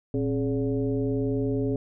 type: tone with frequency modulation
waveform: sine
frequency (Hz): 268.8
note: C4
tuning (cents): +47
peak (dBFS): -23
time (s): 0.14-1.76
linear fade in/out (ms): 2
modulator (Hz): 152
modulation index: 1.3
effects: none